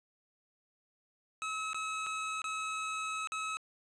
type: tone with dropouts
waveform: 25% pulse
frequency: 1287 Hz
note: E6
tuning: 42 cents flat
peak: -31 dBFS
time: 1.42-3.57 s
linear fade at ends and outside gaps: 0 ms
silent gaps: 1.732-1.745 / 2.064-2.068 / 2.418-2.442 / 3.273-3.32 s
effects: resampled to 22050 Hz + 10-bit